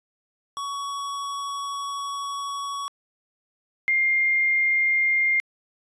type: tone pair in turn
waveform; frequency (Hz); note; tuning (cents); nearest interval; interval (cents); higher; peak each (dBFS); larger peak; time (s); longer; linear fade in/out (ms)
square / sine; 1122 / 2113; C#6 / C7; +21 / +16; major seventh; 1095; second; -29 / -18; second; 0.57-2.88 / 3.88-5.4; first; 0
effects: resampled to 22050 Hz